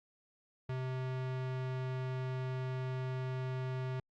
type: tone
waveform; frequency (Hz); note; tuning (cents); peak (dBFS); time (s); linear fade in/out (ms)
square; 129.3; C3; -20; -36; 0.69-4; 5
effects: low-pass 3000 Hz 12 dB/octave + Opus 48 kbps

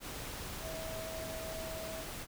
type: tone in noise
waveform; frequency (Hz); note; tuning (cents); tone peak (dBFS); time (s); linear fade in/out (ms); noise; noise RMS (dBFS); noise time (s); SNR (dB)
sine; 645; E5; -38; -42; 0.6-2.05; 50; pink; -43; 0-2.27; -2
effects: none

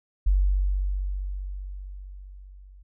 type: tone with level ramp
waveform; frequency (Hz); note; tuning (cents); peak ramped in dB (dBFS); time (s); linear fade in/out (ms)
sine; 47.63; G1; -49; -16 to -46; 0.26-2.83; 10
effects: none

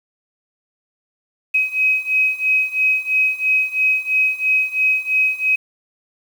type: beating tone pair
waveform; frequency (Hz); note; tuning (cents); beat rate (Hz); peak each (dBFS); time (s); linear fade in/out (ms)
sine; 2534 / 2537; D#7 / D#7; +31 / +33; 3; -17 / -19; 1.54-5.56; 10
effects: 7-bit

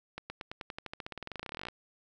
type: accelerating click train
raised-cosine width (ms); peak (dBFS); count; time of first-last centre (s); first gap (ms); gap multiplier
0.3; -23; 30; 0.18-1.685; 120; 0.93
effects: none

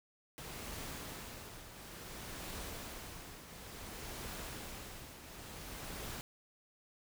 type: noise with tremolo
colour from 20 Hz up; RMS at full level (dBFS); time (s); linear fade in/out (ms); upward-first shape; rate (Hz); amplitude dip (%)
pink; -44; 0.38-6.21; 0; triangle; 0.57; 65
effects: none

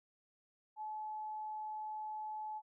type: tone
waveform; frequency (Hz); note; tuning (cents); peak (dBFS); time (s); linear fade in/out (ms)
sine; 859; A5; -42; -40; 0.76-2.62; 50
effects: none

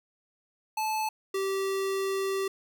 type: tone pair in turn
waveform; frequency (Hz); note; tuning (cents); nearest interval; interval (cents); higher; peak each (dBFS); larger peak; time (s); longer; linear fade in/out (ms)
square; 869 / 388; A5 / G4; -22 / -18; octave + major second; 1396; first; -28; neither; 0.77-1.09 / 1.34-2.48; second; 5
effects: none

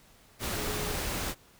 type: tone in noise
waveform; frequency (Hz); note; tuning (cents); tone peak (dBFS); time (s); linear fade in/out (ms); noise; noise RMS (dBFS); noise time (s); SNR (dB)
sine; 420.7; G#4; +22; -39; 0.54-0.98; 50; pink; -33; 0.39-1.35; -9
effects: pink hiss -59 dBFS RMS until 1.59 s

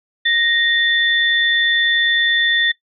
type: tone pair together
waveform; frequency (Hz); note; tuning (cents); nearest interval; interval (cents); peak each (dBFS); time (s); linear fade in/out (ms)
sine; 1864.7 / 3526; A#6 / A7; 0 / +3; major seventh; 1103; -16; 0.25-2.72; 10
effects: noise-tail reverb RT60 0.1 s tail -17 dB re dry

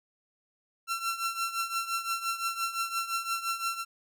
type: tone with tremolo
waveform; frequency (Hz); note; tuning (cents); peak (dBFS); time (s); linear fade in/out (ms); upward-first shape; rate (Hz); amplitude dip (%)
sawtooth; 1354; E6; +46; -23; 0.87-3.85; 50; triangle; 5.8; 80
effects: none

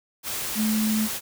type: tone in noise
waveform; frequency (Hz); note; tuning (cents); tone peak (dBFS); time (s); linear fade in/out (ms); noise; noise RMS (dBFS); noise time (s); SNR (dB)
sine; 216.7; A3; -26; -21; 0.55-1.09; 50; white; -30; 0.23-1.21; +6
effects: none

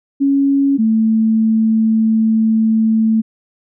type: tone pair in turn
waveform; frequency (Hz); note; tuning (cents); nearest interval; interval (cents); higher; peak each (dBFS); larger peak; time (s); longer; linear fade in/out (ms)
sine; 277.2 / 221.5; C#4 / A3; 0 / +12; major third; 388; first; -10; neither; 0.2-0.78 / 0.78-3.22; second; 20
effects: none

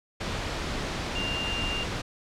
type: tone in noise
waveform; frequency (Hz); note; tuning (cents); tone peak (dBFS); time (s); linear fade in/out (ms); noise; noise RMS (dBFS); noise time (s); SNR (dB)
sine; 2794; F7; 0; -30; 1.15-1.84; 10; pink; -31; 0.2-2.02; -2
effects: low-pass 5000 Hz 12 dB/octave

